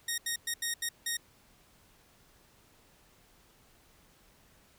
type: tone bursts at uneven times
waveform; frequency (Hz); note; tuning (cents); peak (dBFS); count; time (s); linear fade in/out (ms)
10% pulse; 1864.7; A#6; 0; -22; 6; 0.08-0.18 / 0.26-0.36 / 0.47-0.54 / 0.62-0.74 / 0.82-0.89 / 1.06-1.17; 5
effects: pink hiss -63 dBFS RMS until 4.78 s